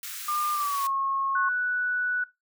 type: high-pass noise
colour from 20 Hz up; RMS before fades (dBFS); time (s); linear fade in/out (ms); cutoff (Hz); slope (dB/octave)
white; -37; 0.03-0.87; 2; 1200; 48
type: tone with pitch glide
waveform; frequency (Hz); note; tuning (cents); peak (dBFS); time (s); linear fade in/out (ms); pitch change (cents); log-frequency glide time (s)
sine; 1200 to 1087.8; D6 to C#6; +37 to -33; -25; 0.28-1.49; 5; -170; 0.53-0.87
type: tone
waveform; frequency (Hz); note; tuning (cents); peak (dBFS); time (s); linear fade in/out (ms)
sine; 1480; F#6; 0; -24; 1.35-2.24; 5
effects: noise-tail reverb RT60 0.2 s tail -18 dB re dry